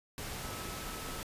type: tone in noise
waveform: sine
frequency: 1297 Hz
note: E6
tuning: 28 cents flat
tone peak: -49 dBFS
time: 0.43-1.21 s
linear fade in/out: 0 ms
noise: pink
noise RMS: -41 dBFS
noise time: 0.18-1.23 s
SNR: -11 dB
effects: resampled to 32000 Hz